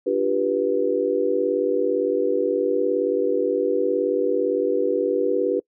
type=chord; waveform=sine; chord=G dominant seventh; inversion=second; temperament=just; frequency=294 / 352.8 / 392 / 490 Hz; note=D4 / F4 / G4 / B4; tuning=+2 / +18 / 0 / -14 cents; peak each=-27 / -27 / -23 / -22 dBFS; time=0.06-5.6 s; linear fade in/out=10 ms; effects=noise-tail reverb RT60 0.1 s tail -25 dB re dry